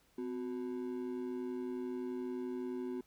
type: ring-modulated tone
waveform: triangle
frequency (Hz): 311.1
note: D#4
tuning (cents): 0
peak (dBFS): -32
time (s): 0.18-3.01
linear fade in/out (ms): 5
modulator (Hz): 55.8
effects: pink hiss -70 dBFS RMS until 3.06 s

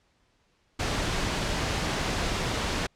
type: noise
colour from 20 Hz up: pink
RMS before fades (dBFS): -28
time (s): 0.79-2.87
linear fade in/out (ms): 10
effects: pink hiss -68 dBFS RMS until 2.95 s + low-pass 6000 Hz 12 dB/octave

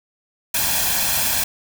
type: noise with comb filter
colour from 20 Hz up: white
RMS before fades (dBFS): -20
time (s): 0.54-1.44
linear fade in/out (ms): 5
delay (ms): 1.2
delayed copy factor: +0.6
effects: none

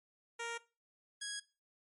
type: tone pair in turn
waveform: 10% pulse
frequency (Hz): 466.2 / 1656.1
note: A#4 / G#6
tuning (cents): 0 / -5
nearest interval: octave + minor seventh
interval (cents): 2195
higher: second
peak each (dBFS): -31 / -31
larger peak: neither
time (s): 0.39-0.58 / 1.21-1.4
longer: neither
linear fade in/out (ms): 10
effects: noise-tail reverb RT60 0.3 s tail -19 dB re dry + MP3 48 kbps

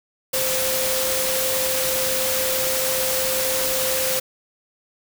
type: tone in noise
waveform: sine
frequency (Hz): 521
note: C5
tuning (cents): -7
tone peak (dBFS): -25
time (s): 0.33-4.2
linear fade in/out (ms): 10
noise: white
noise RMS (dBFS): -23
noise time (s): 0.33-4.2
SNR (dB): -5
effects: none

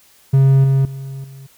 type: tone with level steps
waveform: triangle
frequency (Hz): 135.3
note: C#3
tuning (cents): -42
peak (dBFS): -6 / -9 / -24 / -32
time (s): 0.33-1.47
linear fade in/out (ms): 10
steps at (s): 0.64 / 0.85 / 1.24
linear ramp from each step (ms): 2
effects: white hiss -51 dBFS RMS until 1.57 s

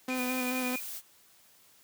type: tone with vibrato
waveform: sawtooth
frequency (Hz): 253.5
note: B3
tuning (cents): +45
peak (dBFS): -27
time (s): 0.08-0.76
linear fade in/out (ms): 5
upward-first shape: square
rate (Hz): 4.6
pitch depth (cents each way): 18
type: tone with tremolo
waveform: triangle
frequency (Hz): 2436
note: D#7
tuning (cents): -37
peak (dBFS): -32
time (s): 0.1-0.8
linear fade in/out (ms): 0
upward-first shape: sine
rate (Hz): 11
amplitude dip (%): 70
type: noise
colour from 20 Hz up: blue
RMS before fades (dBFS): -40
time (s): 0.13-1.02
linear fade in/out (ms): 50
effects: white hiss -61 dBFS RMS until 1.83 s + high-pass 60 Hz 12 dB/octave

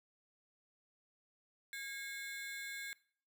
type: ring-modulated tone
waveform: 35% pulse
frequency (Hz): 1900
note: A#6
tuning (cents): +33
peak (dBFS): -38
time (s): 1.73-2.93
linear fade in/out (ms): 0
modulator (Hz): 272
effects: noise-tail reverb RT60 0.5 s tail -20 dB re dry

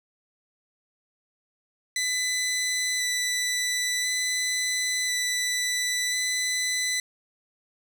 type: tone with vibrato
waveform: 15% pulse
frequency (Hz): 1992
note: B6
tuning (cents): +14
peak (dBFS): -18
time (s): 1.96-7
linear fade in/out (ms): 2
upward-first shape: square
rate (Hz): 0.48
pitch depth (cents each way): 9
effects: none

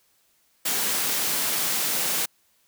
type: high-pass noise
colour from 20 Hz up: white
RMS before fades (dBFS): -25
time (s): 0.65-2.26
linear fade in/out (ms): 10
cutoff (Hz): 130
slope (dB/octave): 24
effects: white hiss -65 dBFS RMS until 2.67 s

